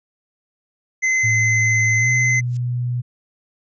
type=tone; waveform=square; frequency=2054 Hz; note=C7; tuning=33 cents flat; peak=-16 dBFS; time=1.02-2.41 s; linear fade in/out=20 ms
type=tone with pitch glide; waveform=sine; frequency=111.9 to 122.73 Hz; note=A2 to B2; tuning=+30 to -10 cents; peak=-19 dBFS; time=1.23-3.02 s; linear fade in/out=20 ms; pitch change=+160 cents; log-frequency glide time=1.98-2.08 s
type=noise with exponential growth; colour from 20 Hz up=violet; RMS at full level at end=-32 dBFS; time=2.43-2.57 s; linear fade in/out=2 ms; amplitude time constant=29 ms
effects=resampled to 16000 Hz